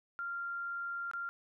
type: tone with dropouts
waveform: sine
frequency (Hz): 1389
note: F6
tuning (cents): -10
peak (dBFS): -36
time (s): 0.19-1.29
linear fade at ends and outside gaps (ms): 0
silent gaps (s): 1.113-1.135
effects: none